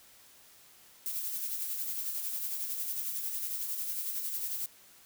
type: noise with tremolo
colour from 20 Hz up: violet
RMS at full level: -34 dBFS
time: 1.06-4.66 s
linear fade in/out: 0 ms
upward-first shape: sine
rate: 11 Hz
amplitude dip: 40%
effects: white hiss -58 dBFS RMS until 5.05 s